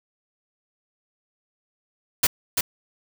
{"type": "noise with echo", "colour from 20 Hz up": "white", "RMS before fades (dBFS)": -18, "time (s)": [2.23, 2.27], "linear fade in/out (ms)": 5, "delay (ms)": 340, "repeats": 1, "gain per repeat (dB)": -4, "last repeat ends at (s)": 2.61, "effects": []}